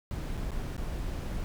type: noise with dropouts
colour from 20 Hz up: brown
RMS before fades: -34 dBFS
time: 0.11-1.44 s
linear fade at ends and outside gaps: 0 ms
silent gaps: 0.371-0.376 / 0.507-0.517 / 0.765-0.779 s
effects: none